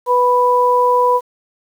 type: tone pair together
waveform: sine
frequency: 493.9 / 987.8 Hz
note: B4 / B5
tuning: 0 / 0 cents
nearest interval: octave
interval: 1200 cents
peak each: -14 / -12 dBFS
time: 0.06-1.21 s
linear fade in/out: 50 ms
effects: 7-bit